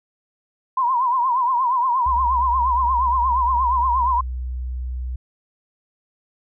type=tone with vibrato; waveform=sine; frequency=1000 Hz; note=B5; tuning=21 cents sharp; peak=-16 dBFS; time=0.77-4.21 s; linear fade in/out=5 ms; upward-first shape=triangle; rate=8.5 Hz; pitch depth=130 cents each way
type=tone with pitch glide; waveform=sine; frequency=63.5 to 62.55 Hz; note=B1 to B1; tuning=+49 to +23 cents; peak=-24 dBFS; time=2.06-5.16 s; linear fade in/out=5 ms; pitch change=-26 cents; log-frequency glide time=2.22-3.2 s
effects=none